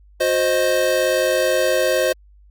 square chord, C diminished, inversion second, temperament equal with one note detuned, 362.6 / 523.3 / 622.3 Hz, Gb4 / C5 / Eb5, -35 / 0 / 0 cents, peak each -25 / -19 / -21 dBFS, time 0.2-2.13 s, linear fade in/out 10 ms, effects added 50 Hz sine -46 dBFS peak until 2.5 s + Opus 48 kbps

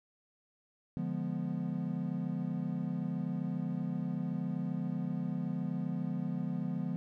triangle chord, D diminished seventh, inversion none, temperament equal, 146.83 / 174.61 / 207.7 / 246.9 Hz, D3 / F3 / Ab3 / Cb4, 0 / 0 / 0 / 0 cents, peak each -38 / -34 / -38 / -37 dBFS, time 0.97-6.96 s, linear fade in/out 0 ms, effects none

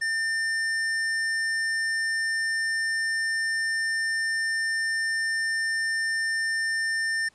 square tone, 1800 Hz, A6, 39 cents sharp, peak -25 dBFS, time 0.01-7.29 s, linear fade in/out 10 ms, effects pink hiss -61 dBFS RMS until 7.34 s + resampled to 22050 Hz

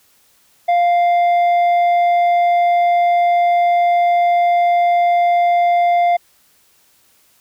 sine tone with tanh clipping, 698.5 Hz, F5, in tune, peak -12 dBFS, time 0.68-6.17 s, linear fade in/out 10 ms, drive 6 dB, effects white hiss -55 dBFS RMS until 7.4 s

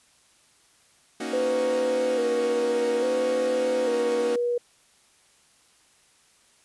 sawtooth chord, D# minor seventh, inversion second, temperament equal, 233.1 / 277.2 / 311.1 / 370 Hz, A#3 / C#4 / D#4 / F#4, 0 / 0 / 0 / 0 cents, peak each -31 dBFS, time 1.2-4.36 s, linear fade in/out 5 ms
sine tone with vibrato, 493.9 Hz, B4, in tune, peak -22 dBFS, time 1.33-4.58 s, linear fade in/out 5 ms, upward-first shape square, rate 0.59 Hz, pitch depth 42 cents each way
effects white hiss -60 dBFS RMS until 6.64 s + resampled to 24000 Hz

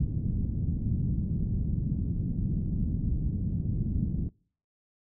white low-pass noise, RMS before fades -29 dBFS, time 0-4.29 s, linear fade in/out 5 ms, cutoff 190 Hz, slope 24 dB/octave, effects noise-tail reverb RT60 0.5 s tail -26 dB re dry

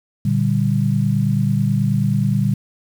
sine chord, G minor, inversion first, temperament just, 117.6 / 147 / 196 Hz, Bb2 / D3 / G3, +16 / +2 / 0 cents, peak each -19 dBFS, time 0.25-2.54 s, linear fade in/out 5 ms, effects 7-bit

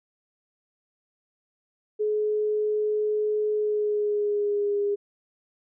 sine tone with pitch glide, 424.2 to 407.2 Hz, G#4 to G#4, +37 to -34 cents, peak -22 dBFS, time 1.99-4.96 s, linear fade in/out 20 ms, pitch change -71 cents, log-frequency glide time 3.53-4.8 s, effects none

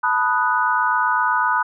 sine chord, B dominant seventh, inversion third, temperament equal, 880 / 987.8 / 1244.5 / 1480 Hz, A5 / B5 / D#6 / F#6, 0 / 0 / 0 / 0 cents, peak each -24 / -20 / -22 / -21 dBFS, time 0.03-1.63 s, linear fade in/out 10 ms, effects none

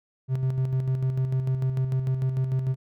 triangle tone with tremolo, 130.81 Hz, C3, in tune, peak -19 dBFS, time 0.28-2.76 s, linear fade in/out 50 ms, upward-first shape square, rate 6.7 Hz, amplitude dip 45%, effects none

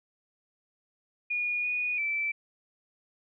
sine tone with pitch steps, 2443 / 2464 / 2325 Hz, D#7 / D#7 / D7, -32 / -17 / -18 cents, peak -27 dBFS, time 1.3-2.32 s, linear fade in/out 10 ms, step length 340 ms, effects none

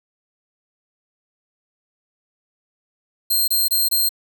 5% pulse tone bursts, 4186 Hz, C8, in tune, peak -9 dBFS, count 4, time 3.3-4.092 s, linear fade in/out 10 ms, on 180 ms, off 24 ms, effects none

